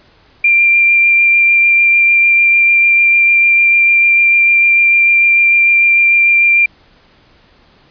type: tone with vibrato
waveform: sine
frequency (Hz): 2377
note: D7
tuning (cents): +20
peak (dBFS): -6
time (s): 0.44-6.66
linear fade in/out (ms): 5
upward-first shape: sine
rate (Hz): 6.7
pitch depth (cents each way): 10
effects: pink hiss -48 dBFS RMS until 7.9 s + resampled to 11025 Hz